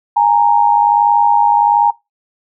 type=tone pair together; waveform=sine; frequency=827 / 928.3 Hz; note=G#5 / A#5; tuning=-8 / -7 cents; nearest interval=major second; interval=201 cents; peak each=-11 dBFS; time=0.16-1.91 s; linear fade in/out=10 ms; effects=noise-tail reverb RT60 0.2 s tail -21 dB re dry